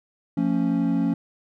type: chord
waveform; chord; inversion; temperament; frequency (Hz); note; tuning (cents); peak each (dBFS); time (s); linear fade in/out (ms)
triangle; F augmented; none; equal with one note detuned; 174.61 / 225.5 / 277.2; F3 / A3 / C#4; 0 / +43 / 0; -23 / -23 / -21; 0.37-1.14; 5
effects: none